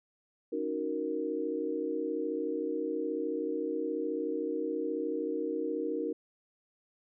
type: chord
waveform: sine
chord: D# minor seventh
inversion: third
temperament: equal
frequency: 277.2 / 311.1 / 370 / 466.2 Hz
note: C#4 / D#4 / F#4 / A#4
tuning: 0 / 0 / 0 / 0 cents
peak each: -40 / -35 / -38 / -34 dBFS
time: 0.52-6.13 s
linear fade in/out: 10 ms
effects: none